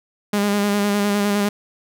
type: tone with vibrato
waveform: sawtooth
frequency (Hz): 204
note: G#3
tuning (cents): -31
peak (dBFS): -13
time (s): 0.33-1.49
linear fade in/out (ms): 5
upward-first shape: square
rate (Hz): 9.8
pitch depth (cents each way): 22
effects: none